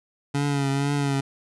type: tone with vibrato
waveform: 25% pulse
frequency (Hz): 140.6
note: C#3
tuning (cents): +25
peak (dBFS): -18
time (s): 0.34-1.21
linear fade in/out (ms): 10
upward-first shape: triangle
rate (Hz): 2.1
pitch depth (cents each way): 48
effects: resampled to 24000 Hz